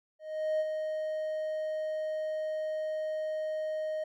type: tone with ADSR envelope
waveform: triangle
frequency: 622.3 Hz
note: D#5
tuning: in tune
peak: -23 dBFS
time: 0.19-4.04 s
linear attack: 410 ms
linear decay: 37 ms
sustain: -6 dB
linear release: 6 ms
effects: tanh soft clip ceiling -20 dBFS